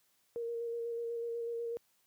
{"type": "tone with vibrato", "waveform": "sine", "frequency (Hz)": 466.8, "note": "A#4", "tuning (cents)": 2, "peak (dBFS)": -35, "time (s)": [0.36, 1.77], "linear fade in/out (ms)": 0, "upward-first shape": "square", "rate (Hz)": 8.1, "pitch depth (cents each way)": 14, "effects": ["white hiss -73 dBFS RMS until 2.06 s", "high-pass 60 Hz 12 dB/octave"]}